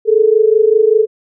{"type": "tone pair together", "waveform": "sine", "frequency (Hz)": [423.9, 449.1], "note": ["G#4", "A4"], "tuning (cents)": [35, 35], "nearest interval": "minor second", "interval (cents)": 100, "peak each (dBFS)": -10, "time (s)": [0.05, 1.07], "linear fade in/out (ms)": 50, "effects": []}